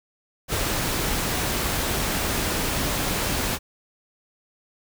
pink noise, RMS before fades -25 dBFS, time 0.48-3.59 s, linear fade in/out 50 ms, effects none

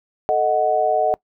sine chord, D# diminished, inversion second, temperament equal, 440 / 622.3 / 740 Hz, A4 / D#5 / F#5, 0 / 0 / 0 cents, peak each -23 / -19 / -18 dBFS, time 0.29-1.14 s, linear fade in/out 0 ms, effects noise-tail reverb RT60 0.1 s tail -23 dB re dry

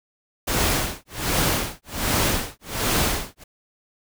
pink noise with tremolo, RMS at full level -20 dBFS, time 0.47-3.44 s, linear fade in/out 10 ms, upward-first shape sine, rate 1.3 Hz, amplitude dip 100%, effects none

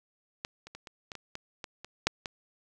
clicks, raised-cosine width 0.2 ms, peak -17 / -29 / -26 / -27 / -23 / -24 / -21 / -21 / -25 / -6 / -18 dBFS, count 11, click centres 0.449 / 0.67 / 0.75 / 0.872 / 1.118 / 1.153 / 1.354 / 1.642 / 1.846 / 2.07 / 2.258 s, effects none

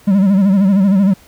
triangle tone with vibrato, 195.2 Hz, G3, 7 cents flat, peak -6 dBFS, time 0.07-1.14 s, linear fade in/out 10 ms, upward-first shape sine, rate 13 Hz, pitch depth 92 cents each way, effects pink hiss -46 dBFS RMS until 1.27 s

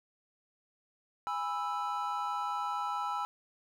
triangle chord, E major, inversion first, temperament just, 824.1 / 988.9 / 1318.5 Hz, G#5 / B5 / E6, -14 / +2 / 0 cents, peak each -35 / -35 / -34 dBFS, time 1.27-3.25 s, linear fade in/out 0 ms, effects none

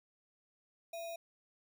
sine tone with sample-and-hold, 670 Hz, E5, 28 cents sharp, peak -40 dBFS, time 0.93-1.16 s, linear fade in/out 5 ms, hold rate 3150 Hz, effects none

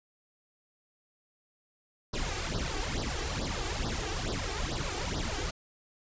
pink noise with flanger, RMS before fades -33 dBFS, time 2.13-5.51 s, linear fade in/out 10 ms, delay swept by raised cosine 0.2 to 2.6 ms, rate 2.3 Hz, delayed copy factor +0.85, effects resampled to 16000 Hz

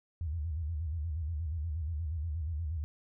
sine tone with vibrato, 79.2 Hz, D#2, 31 cents sharp, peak -32 dBFS, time 0.21-2.84 s, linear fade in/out 0 ms, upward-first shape square, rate 8.4 Hz, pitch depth 120 cents each way, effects none

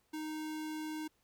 square tone, 310.1 Hz, D#4, 6 cents flat, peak -39 dBFS, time 0.13-1.08 s, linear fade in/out 10 ms, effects pink hiss -75 dBFS RMS until 1.23 s

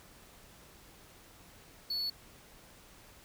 triangle tone, 4417 Hz, C#8, 7 cents flat, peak -31 dBFS, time 1.9-2.1 s, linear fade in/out 5 ms, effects pink hiss -57 dBFS RMS until 3.24 s

